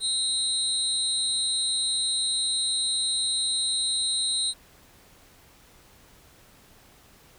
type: tone cluster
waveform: sine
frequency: 3804 / 4098 / 8720 Hz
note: A#7 / C8 / C#9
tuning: +34 / -37 / -29 cents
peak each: -28 dBFS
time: 0-4.54 s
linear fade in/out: 50 ms
effects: pink hiss -55 dBFS RMS until 7.38 s